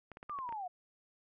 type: clicks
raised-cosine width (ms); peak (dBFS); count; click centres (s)
0.5; -33; 7; 0.117 / 0.171 / 0.229 / 0.296 / 0.388 / 0.491 / 0.525
type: linear sweep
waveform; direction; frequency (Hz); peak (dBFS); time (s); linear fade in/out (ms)
sine; down; 1223 to 698.5; -38; 0.29-0.68; 10
effects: none

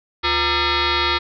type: tone with frequency modulation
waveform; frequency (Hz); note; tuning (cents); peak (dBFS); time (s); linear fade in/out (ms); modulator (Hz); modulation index
sine; 1205; D6; +44; -16; 0.23-1.19; 20; 426; 7.2
effects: none

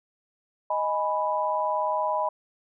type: chord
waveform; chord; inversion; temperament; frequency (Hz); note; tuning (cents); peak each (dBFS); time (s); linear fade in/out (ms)
sine; G# minor; second; equal; 622.3 / 830.6 / 987.8; D#5 / G#5 / B5; 0 / 0 / 0; -28 / -30 / -26; 0.7-2.29; 5
effects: none

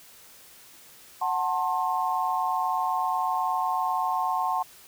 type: chord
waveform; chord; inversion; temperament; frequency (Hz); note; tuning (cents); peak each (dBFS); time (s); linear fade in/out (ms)
sine; F# diminished; none; just; 740 / 888 / 1065.6; F#5 / A5 / C6; 0 / +16 / +31; -28 / -28 / -28; 1.21-4.63; 10
effects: white hiss -51 dBFS RMS until 4.87 s

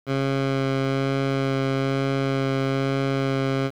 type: tone with vibrato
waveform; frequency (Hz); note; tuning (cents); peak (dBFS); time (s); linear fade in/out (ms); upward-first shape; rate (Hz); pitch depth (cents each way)
15% pulse; 135.6; C#3; -38; -15; 0.06-3.71; 50; sine; 1.1; 10
effects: low-pass 4000 Hz 12 dB/octave + 8-bit

